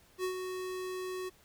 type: tone with ADSR envelope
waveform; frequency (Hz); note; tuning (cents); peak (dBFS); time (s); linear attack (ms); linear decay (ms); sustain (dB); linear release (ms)
square; 370; F#4; 0; -31; 0.18-1.3; 59; 93; -6; 20
effects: pink hiss -63 dBFS RMS until 1.44 s